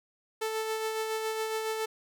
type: tone with tremolo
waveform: sawtooth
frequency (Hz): 440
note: A4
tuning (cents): 0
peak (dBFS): -25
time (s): 0.41-1.86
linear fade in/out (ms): 10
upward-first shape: sine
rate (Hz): 7.2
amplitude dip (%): 35
effects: none